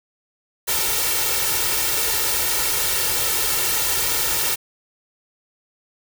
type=noise with comb filter; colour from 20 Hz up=white; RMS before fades=-21 dBFS; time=0.67-4.56 s; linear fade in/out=20 ms; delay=2.2 ms; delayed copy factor=+0.75; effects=none